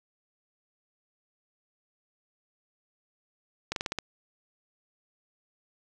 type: slowing click train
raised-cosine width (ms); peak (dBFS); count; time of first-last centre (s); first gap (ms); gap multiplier
0.2; -13; 6; 3.72-3.987; 42; 1.12
effects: none